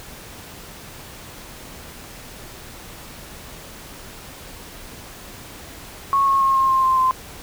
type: tone with pitch steps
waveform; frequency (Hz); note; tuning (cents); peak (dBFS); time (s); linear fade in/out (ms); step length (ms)
sine; 1100 / 1089.3 / 1078.6 / 1068.1 / 1057.6 / 1047.3 / 1037.1; C#6 / C#6 / C#6 / C6 / C6 / C6 / C6; -14 / -31 / -48 / +35 / +18 / +1 / -16; -14; 6.13-7.11; 0; 140
effects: pink hiss -39 dBFS RMS until 7.42 s